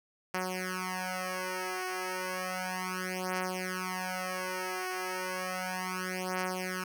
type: beating tone pair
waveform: 5% pulse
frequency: 184.4 / 184.73 Hz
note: F#3 / F#3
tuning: -6 / -3 cents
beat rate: 0.33 Hz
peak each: -25 dBFS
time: 0.34-6.84 s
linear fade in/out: 5 ms
effects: none